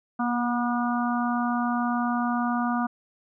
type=harmonic tone with a mistuned harmonic; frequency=241.8 Hz; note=B3; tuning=36 cents flat; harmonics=1 / 3 / 4 / 5 / 6; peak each=-25 / -30 / -33 / -31 / -35 dBFS; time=0.19-2.87 s; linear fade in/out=10 ms; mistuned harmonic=1; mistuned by=-18 cents; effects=none